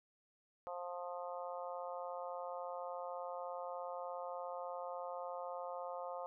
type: harmonic tone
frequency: 176.6 Hz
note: F3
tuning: 20 cents sharp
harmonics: 3 / 4 / 5 / 6 / 7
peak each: -45 / -47 / -49 / -51 / -52 dBFS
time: 0.67-6.26 s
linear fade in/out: 0 ms
effects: none